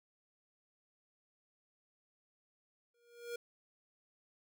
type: tone with exponential growth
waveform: square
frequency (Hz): 474.6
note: A#4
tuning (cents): +31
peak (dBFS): -38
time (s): 2.94-3.36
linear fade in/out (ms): 5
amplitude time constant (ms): 90
effects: none